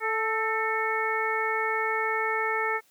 harmonic tone with a mistuned harmonic, 440 Hz, A4, in tune, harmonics 1 / 2 / 3 / 4 / 5, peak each -31 / -31 / -31 / -31 / -31 dBFS, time 0-2.81 s, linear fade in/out 50 ms, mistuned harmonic 4, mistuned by +36 cents, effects white hiss -63 dBFS RMS until 2.9 s + high-pass 100 Hz 12 dB/octave

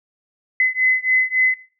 sine beating tone pair, 2029 / 2032.6 Hz, B6 / B6, +46 / +49 cents, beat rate 3.6 Hz, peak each -18 dBFS, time 0.6-1.54 s, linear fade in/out 2 ms, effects noise-tail reverb RT60 0.4 s tail -17 dB re dry

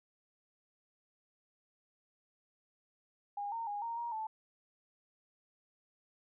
sine tone with pitch steps, 814 / 917 / 821 / 927 / 942 / 875 Hz, G#5 / A#5 / G#5 / A#5 / A#5 / A5, -35 / -29 / -20 / -10 / +18 / -10 cents, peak -36 dBFS, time 3.37-4.27 s, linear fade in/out 5 ms, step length 150 ms, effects none

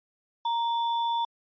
sine tone with sample-and-hold, 932.3 Hz, A#5, in tune, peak -24 dBFS, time 0.45-1.25 s, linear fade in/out 5 ms, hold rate 4410 Hz, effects resampled to 11025 Hz

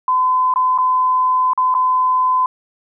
sine tone with dropouts, 1018 Hz, C6, 48 cents flat, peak -12 dBFS, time 0.08-2.46 s, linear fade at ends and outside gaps 2 ms, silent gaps 0.539-0.559 / 0.778-0.785 / 1.534-1.576 / 1.742-1.749 s, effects none

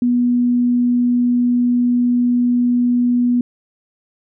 sine tone, 243.8 Hz, B3, 22 cents flat, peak -12 dBFS, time 0.02-3.41 s, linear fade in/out 2 ms, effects none

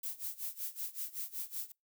violet noise with tremolo, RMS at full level -38 dBFS, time 0.03-1.72 s, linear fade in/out 5 ms, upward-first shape sine, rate 5.3 Hz, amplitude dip 90%, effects noise-tail reverb RT60 0.2 s tail -25 dB re dry

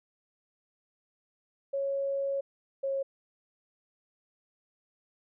sine tone pair in turn, 552 / 544.7 Hz, C#5 / C#5, -7 / -30 cents, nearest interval unison, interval 23 cents, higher first, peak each -28 dBFS, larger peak neither, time 1.73-2.41 / 2.83-3.03 s, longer first, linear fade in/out 10 ms, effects none

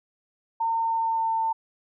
sine tone with pitch glide, 910 to 898.5 Hz, A#5 to A5, -42 to +36 cents, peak -22 dBFS, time 0.6-1.53 s, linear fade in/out 10 ms, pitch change -22 cents, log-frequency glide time 0.8-1.39 s, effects none

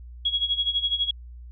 sine tone with tremolo, 3322 Hz, G#7, in tune, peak -19 dBFS, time 0.25-1.11 s, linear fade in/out 5 ms, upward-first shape sine, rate 12 Hz, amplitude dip 80%, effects added 60 Hz sine -39 dBFS peak until 1.51 s

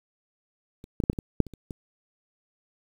clicks, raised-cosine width 3 ms, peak -30 / -13 / -14 / -7 / -29 / -17 / -6 / -28 / -30 / -23 dBFS, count 10, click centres 0.841 / 1.002 / 1.038 / 1.099 / 1.131 / 1.188 / 1.403 / 1.467 / 1.537 / 1.708 s, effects 8-bit

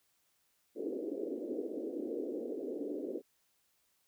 pink band-pass noise, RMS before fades -39 dBFS, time 0.75-3.22 s, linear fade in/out 50 ms, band 270 to 510 Hz, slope 48 dB/octave, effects white hiss -75 dBFS RMS until 4.07 s

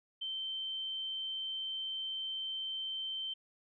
sine tone, 3108 Hz, G7, 16 cents flat, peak -36 dBFS, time 0.21-3.34 s, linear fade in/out 10 ms, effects none

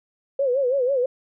sine tone with vibrato, 523.3 Hz, C5, in tune, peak -18 dBFS, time 0.39-1.06 s, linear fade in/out 5 ms, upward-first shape sine, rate 6.1 Hz, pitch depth 130 cents each way, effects none

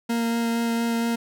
40% pulse tone with vibrato, 231.9 Hz, A#3, 9 cents flat, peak -21 dBFS, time 0.09-1.16 s, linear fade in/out 10 ms, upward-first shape sine, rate 4.3 Hz, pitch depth 9 cents each way, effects none

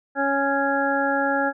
harmonic tone, 277.2 Hz, C#4, in tune, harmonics 1 / 2 / 3 / 5 / 6, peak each -26 / -25 / -25 / -27 / -26 dBFS, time 0.15-1.53 s, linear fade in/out 50 ms, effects none

